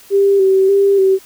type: tone with vibrato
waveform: sine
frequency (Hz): 390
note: G4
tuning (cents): -9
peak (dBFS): -8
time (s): 0.1-1.19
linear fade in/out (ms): 50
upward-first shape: square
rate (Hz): 1.7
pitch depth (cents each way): 30
effects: white hiss -43 dBFS RMS until 1.25 s